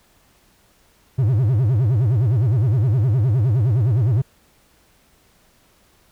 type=tone with vibrato; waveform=triangle; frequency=116.54 Hz; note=A#2; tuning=in tune; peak=-12 dBFS; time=1.18-4.22 s; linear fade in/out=10 ms; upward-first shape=sine; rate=9.7 Hz; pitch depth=280 cents each way; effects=pink hiss -57 dBFS RMS until 6.11 s